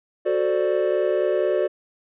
triangle chord, D dominant seventh, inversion first, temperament equal, 370 / 440 / 523.3 / 587.3 Hz, F#4 / A4 / C5 / D5, 0 / 0 / 0 / 0 cents, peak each -21 / -24 / -25 / -21 dBFS, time 0.25-1.68 s, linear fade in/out 20 ms, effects resampled to 8000 Hz

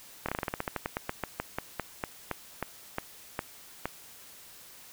slowing click train, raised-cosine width 0.5 ms, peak -15 dBFS, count 24, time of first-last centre 0.26-3.856 s, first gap 26 ms, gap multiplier 1.14, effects white hiss -51 dBFS RMS until 4.92 s

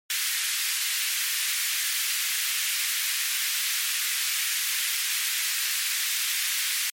pink high-pass noise, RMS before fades -27 dBFS, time 0.1-6.9 s, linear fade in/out 2 ms, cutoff 1800 Hz, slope 24 dB/octave, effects MP3 64 kbps

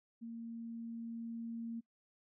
sine tone with level ramp, 230.4 Hz, A#3, 20 cents flat, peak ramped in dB -43 to -39 dBFS, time 0.21-1.81 s, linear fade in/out 20 ms, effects noise-tail reverb RT60 0.1 s tail -25 dB re dry

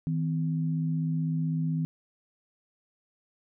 sine tone pair together, 160 / 255.9 Hz, D#3 / C4, +49 / -38 cents, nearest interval minor sixth, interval 813 cents, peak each -26 / -34 dBFS, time 0.07-1.85 s, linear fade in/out 0 ms, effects none

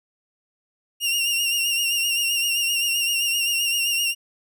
sawtooth tone with vibrato, 2794 Hz, F7, in tune, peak -17 dBFS, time 1-4.15 s, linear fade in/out 50 ms, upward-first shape sine, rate 7.7 Hz, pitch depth 45 cents each way, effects none

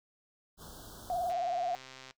pink band-stop noise, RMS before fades -49 dBFS, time 0.57-1.34 s, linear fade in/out 50 ms, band 1600 to 3100 Hz, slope 96 dB/octave
sine tone with vibrato, 707 Hz, F5, 21 cents sharp, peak -30 dBFS, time 1.1-1.75 s, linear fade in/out 0 ms, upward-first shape triangle, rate 19 Hz, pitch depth 95 cents each way
click train, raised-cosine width 0.2 ms, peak -31 dBFS, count 107, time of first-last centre 1.3-2.109 s, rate 131 Hz
effects noise-tail reverb RT60 0.1 s tail -18 dB re dry

